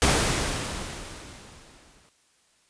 pink noise with exponential decay, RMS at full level -19 dBFS, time 0.02-2.09 s, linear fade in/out 0 ms, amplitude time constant 450 ms, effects white hiss -64 dBFS RMS until 2.69 s + resampled to 22050 Hz

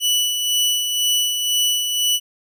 sawtooth tone with tremolo, 2960 Hz, F#7, in tune, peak -12 dBFS, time 0-2.2 s, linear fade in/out 50 ms, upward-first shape sine, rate 2 Hz, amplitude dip 45%, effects none

